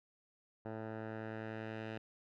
10% pulse tone with low-pass filter sweep, 110.4 Hz, A2, 6 cents sharp, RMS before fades -44 dBFS, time 0.65-1.98 s, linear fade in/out 5 ms, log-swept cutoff 1100 to 2700 Hz, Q 1.4, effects none

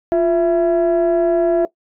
sine tone pair together, 349.2 / 664.6 Hz, F4 / E5, 0 / +14 cents, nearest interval major seventh, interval 1114 cents, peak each -13 dBFS, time 0.12-1.65 s, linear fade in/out 0 ms, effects noise-tail reverb RT60 0.1 s tail -18 dB re dry + tanh soft clip ceiling -9 dBFS

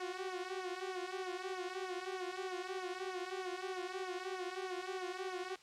sawtooth tone with flanger, 370 Hz, F#4, in tune, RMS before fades -42 dBFS, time 0-5.56 s, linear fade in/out 5 ms, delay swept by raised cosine 0.24 to 5.74 ms, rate 3.2 Hz, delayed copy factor -0.8, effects white hiss -62 dBFS RMS until 5.62 s + low-pass 6000 Hz 12 dB/octave

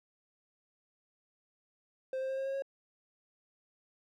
triangle tone with pitch steps, 523.3 / 527.9 / 532.4 / 537.1 / 541.8 / 546.5 Hz, C5 / C5 / C5 / C5 / C#5 / C#5, 0 / +15 / +30 / +45 / -40 / -25 cents, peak -31 dBFS, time 2.13-2.622 s, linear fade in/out 2 ms, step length 82 ms, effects none

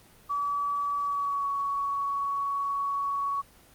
sine tone with pitch glide, 1146 to 1119.8 Hz, D6 to C#6, -43 to +17 cents, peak -26 dBFS, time 0.29-3.42 s, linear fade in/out 20 ms, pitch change -40 cents, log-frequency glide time 1-1.49 s, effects pink hiss -56 dBFS RMS until 3.74 s + Opus 24 kbps

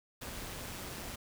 pink noise with amplitude modulation, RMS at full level -41 dBFS, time 0.21-1.16 s, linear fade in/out 10 ms, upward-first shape sine, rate 183 Hz, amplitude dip 45%, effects none

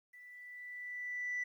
sine tone with level ramp, 1975.5 Hz, B6, in tune, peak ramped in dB -53 to -32 dBFS, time 0.13-1.44 s, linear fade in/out 10 ms, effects tanh soft clip ceiling -32 dBFS + 12-bit

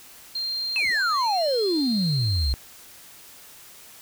sine tone, 4186 Hz, C8, in tune, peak -25 dBFS, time 0.35-2.53 s, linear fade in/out 5 ms
sine exponential sweep, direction down, 2667 to 61.3 Hz, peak -19 dBFS, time 0.76-2.54 s, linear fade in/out 0 ms
effects tanh soft clip ceiling -17 dBFS + white hiss -47 dBFS RMS until 4.01 s

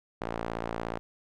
sawtooth tone with band-pass filter, 57 Hz, A#1, 38 cents flat, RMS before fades -35 dBFS, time 0.21-0.99 s, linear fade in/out 0 ms, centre 760 Hz, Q 0.75, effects none

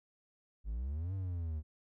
triangle exponential two-way sweep, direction up then down, 49.1 to 97.8 to 74.8 Hz, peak -33 dBFS, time 0.64-1.63 s, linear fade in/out 50 ms, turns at 1.14 s, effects none

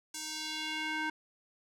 square tone with band-pass filter sweep, 311.1 Hz, D#4, in tune, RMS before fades -37 dBFS, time 0.14-1.1 s, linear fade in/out 5 ms, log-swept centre 7300 to 1500 Hz, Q 1.5, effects none

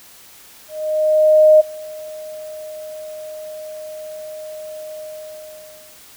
sine tone with ADSR envelope, 618 Hz, D#5, 12 cents flat, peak -5 dBFS, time 0.68-6 s, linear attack 920 ms, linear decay 16 ms, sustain -24 dB, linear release 980 ms, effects white hiss -44 dBFS RMS until 6.16 s

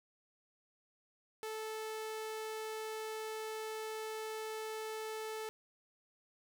sawtooth tone, 437.3 Hz, A4, 11 cents flat, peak -36 dBFS, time 1.43-5.49 s, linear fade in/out 0 ms, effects none

